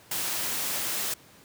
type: noise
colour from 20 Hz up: white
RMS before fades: -30 dBFS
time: 0.11-1.14 s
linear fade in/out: 5 ms
effects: pink hiss -54 dBFS RMS until 1.44 s + high-pass 100 Hz 12 dB/octave